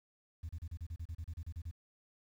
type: tone bursts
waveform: sine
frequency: 82 Hz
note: E2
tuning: 9 cents flat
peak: -37 dBFS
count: 14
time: 0.43-1.713 s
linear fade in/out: 10 ms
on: 61 ms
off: 33 ms
effects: tanh soft clip ceiling -37 dBFS + 11-bit